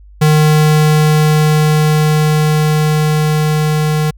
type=tone with level ramp; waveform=square; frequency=153.1 Hz; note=D#3; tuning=28 cents flat; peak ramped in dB=-7 to -12 dBFS; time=0.21-4.11 s; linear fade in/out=10 ms; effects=added 50 Hz sine -36 dBFS peak until 4.17 s